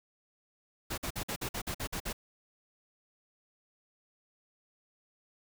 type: noise bursts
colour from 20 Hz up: pink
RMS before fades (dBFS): -36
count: 10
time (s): 0.9-2.13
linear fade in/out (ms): 10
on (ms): 78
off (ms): 50
effects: none